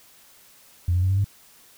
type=tone with pitch steps; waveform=sine; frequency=87.31 / 90.28 / 93.36 / 96.54 / 99.83 Hz; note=F2 / F#2 / F#2 / G2 / G2; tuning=0 / -42 / +16 / -26 / +32 cents; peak=-17 dBFS; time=0.88-1.245 s; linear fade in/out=5 ms; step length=73 ms; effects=tanh soft clip ceiling -13 dBFS + white hiss -53 dBFS RMS until 1.77 s